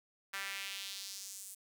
sawtooth tone with high-pass filter sweep, 196 Hz, G3, in tune, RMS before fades -44 dBFS, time 0.33-1.55 s, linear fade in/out 10 ms, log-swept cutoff 1600 to 9300 Hz, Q 1.8, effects none

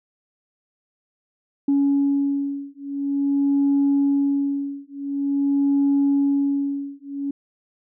sine beating tone pair, 280 / 280.47 Hz, C#4 / C#4, +18 / +20 cents, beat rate 0.47 Hz, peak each -20 / -20 dBFS, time 1.68-7.31 s, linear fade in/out 5 ms, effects tanh soft clip ceiling -12 dBFS

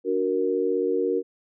sine chord, D augmented, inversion none, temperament equal with one note detuned, 291.8 / 370 / 466.2 Hz, D4 / F#4 / A#4, -11 / 0 / 0 cents, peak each -29 / -25 / -24 dBFS, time 0.04-1.23 s, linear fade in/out 50 ms, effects none

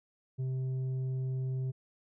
sine tone with tanh clipping, 130.3 Hz, C3, 7 cents flat, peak -32 dBFS, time 0.38-1.72 s, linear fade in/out 20 ms, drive 5 dB, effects none

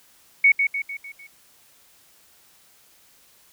sine tone with echo, 2225 Hz, C#7, 6 cents sharp, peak -11 dBFS, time 0.44-0.52 s, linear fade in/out 5 ms, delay 150 ms, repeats 5, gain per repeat -6 dB, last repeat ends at 1.27 s, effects white hiss -56 dBFS RMS until 3.52 s

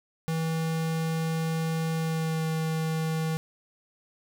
square tone with pitch glide, 161.9 to 159.95 Hz, E3 to D#3, -31 to +48 cents, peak -27 dBFS, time 0.28-3.37 s, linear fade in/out 0 ms, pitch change -21 cents, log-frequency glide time 1.95-2.47 s, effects 9-bit

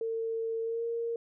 sine tone with pitch glide, 452.6 to 464.3 Hz, A4 to A#4, +49 to -7 cents, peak -30 dBFS, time 0.01-1.16 s, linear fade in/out 2 ms, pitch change +44 cents, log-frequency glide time 0.62-0.84 s, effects none

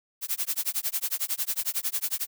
blue noise with tremolo, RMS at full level -26 dBFS, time 0.21-2.27 s, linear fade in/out 50 ms, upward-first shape sine, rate 11 Hz, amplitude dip 100%, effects none

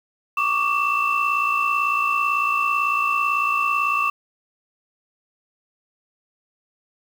sine tone cluster, 1128 / 1186 / 2672 Hz, C#6 / D6 / E7, +30 / +17 / +23 cents, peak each -22 dBFS, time 0.37-4.1 s, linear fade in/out 5 ms, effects tanh soft clip ceiling -10 dBFS + 7-bit

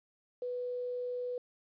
sine tone with quantisation, 493.9 Hz, B4, in tune, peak -34 dBFS, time 0.42-1.38 s, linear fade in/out 2 ms, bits 10, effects resampled to 11025 Hz

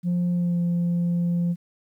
sine tone with pitch glide, 176.1 to 173.07 Hz, F3 to F3, +15 to -15 cents, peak -18 dBFS, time 0.03-1.56 s, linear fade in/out 50 ms, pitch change -30 cents, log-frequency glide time 0.32-0.59 s, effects tanh soft clip ceiling -19 dBFS + 10-bit

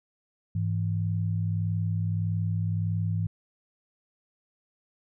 sine tone pair together, 102.3 / 163.94 Hz, G#2 / E3, -26 / -9 cents, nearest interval minor sixth, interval 817 cents, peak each -26 / -30 dBFS, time 0.55-3.27 s, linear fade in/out 5 ms, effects none

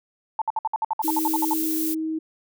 sine tone bursts, 883 Hz, A5, 6 cents sharp, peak -20 dBFS, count 14, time 0.39-1.535 s, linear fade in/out 2 ms, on 27 ms, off 59 ms
violet noise, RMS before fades -28 dBFS, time 1.02-1.95 s, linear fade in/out 20 ms
sine tone, 317.4 Hz, D#4, 35 cents sharp, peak -24 dBFS, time 1.04-2.19 s, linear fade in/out 10 ms
effects none

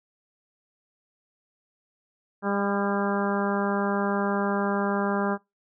harmonic tone with a mistuned harmonic, 200.7 Hz, G3, 41 cents sharp, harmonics 1 / 2 / 3 / 4 / 5 / 6 / 7 / 8, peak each -27 / -30 / -32 / -33 / -34 / -35 / -35 / -36 dBFS, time 2.42-5.38 s, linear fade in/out 50 ms, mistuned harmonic 7, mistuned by -24 cents, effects noise-tail reverb RT60 0.2 s tail -22 dB re dry

